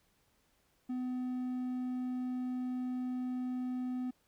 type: tone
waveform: triangle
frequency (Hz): 252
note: B3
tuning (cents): +35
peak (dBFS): -32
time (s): 0.89-4.11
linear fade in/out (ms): 10
effects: pink hiss -73 dBFS RMS until 4.27 s